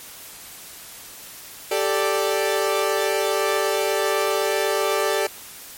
sawtooth chord, G suspended second, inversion none, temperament equal, 392 / 440 / 587.3 Hz, G4 / A4 / D5, 0 / 0 / 0 cents, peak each -20 dBFS, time 1.71-5.27 s, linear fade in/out 5 ms, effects white hiss -40 dBFS RMS until 5.77 s + MP3 64 kbps

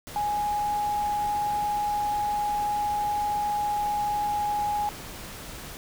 sine tone in noise, 830.6 Hz, G#5, in tune, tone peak -24 dBFS, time 0.16-4.89 s, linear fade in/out 0 ms, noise pink, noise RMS -40 dBFS, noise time 0.07-5.77 s, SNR +13 dB, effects none

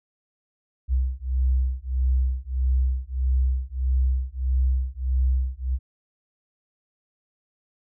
sine beating tone pair, 63.5 / 65.1 Hz, B1 / C2, +49 / -8 cents, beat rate 1.6 Hz, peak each -23 dBFS, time 0.88-5.79 s, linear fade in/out 50 ms, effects none

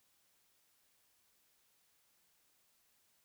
silence, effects white hiss -74 dBFS RMS until 3.24 s

